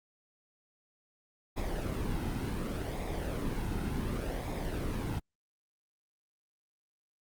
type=noise with flanger; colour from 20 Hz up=brown; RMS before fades=-34 dBFS; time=1.56-5.2 s; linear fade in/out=20 ms; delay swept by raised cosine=0.67 to 1.77 ms; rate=0.68 Hz; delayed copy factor=-0.5; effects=Opus 48 kbps